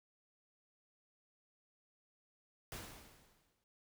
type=noise with exponential decay; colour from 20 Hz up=pink; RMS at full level=-45 dBFS; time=2.72-3.64 s; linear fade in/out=1 ms; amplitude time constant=200 ms; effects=none